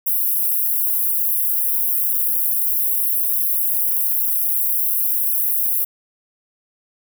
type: high-pass noise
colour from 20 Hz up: white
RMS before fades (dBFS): -19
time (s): 0.06-5.85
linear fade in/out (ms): 10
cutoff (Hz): 11000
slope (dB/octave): 48
effects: none